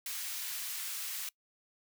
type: high-pass noise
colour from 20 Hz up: white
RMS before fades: -39 dBFS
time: 0.06-1.29 s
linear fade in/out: 2 ms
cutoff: 1500 Hz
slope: 12 dB/octave
effects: noise-tail reverb RT60 0.1 s tail -23 dB re dry